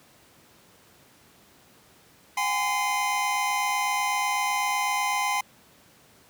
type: tone cluster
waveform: square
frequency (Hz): 753 / 821 / 1021 / 2086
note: F#5 / G#5 / C6 / C7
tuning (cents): +30 / -20 / -43 / -6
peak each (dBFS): -36 / -29 / -29 / -30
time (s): 2.37-5.41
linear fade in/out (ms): 5
effects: pink hiss -56 dBFS RMS until 6.29 s + high-pass 100 Hz 12 dB/octave